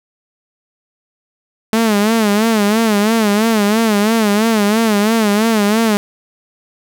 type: tone with vibrato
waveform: sawtooth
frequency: 215.3 Hz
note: A3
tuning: 37 cents flat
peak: -7 dBFS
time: 1.73-5.97 s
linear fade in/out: 0 ms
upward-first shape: sine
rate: 3 Hz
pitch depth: 110 cents each way
effects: none